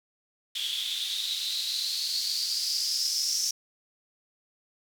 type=noise with band-pass filter sweep; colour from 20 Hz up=blue; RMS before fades=-30 dBFS; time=0.55-3.51 s; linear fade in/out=5 ms; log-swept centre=3300 to 5600 Hz; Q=8.5; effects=none